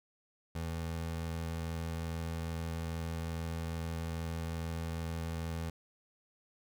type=tone; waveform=25% pulse; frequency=82.4 Hz; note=E2; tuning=in tune; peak=-32 dBFS; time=0.55-5.7 s; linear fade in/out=5 ms; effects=none